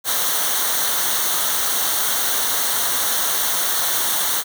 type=noise with comb filter; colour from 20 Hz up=white; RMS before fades=-20 dBFS; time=0.04-4.44 s; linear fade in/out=50 ms; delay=0.4 ms; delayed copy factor=-0.7; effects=none